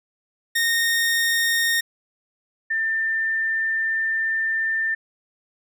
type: tone pair in turn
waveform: sawtooth / sine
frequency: 1846 / 1791.4 Hz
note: A#6 / A6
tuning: -17 / +31 cents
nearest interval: minor second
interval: 52 cents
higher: first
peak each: -15 / -20 dBFS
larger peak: first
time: 0.55-1.81 / 2.7-4.95 s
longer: second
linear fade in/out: 10 ms
effects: none